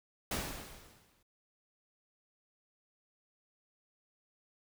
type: noise with exponential decay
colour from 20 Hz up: pink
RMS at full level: -34 dBFS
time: 0.31-1.23 s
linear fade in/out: 5 ms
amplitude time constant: 200 ms
effects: none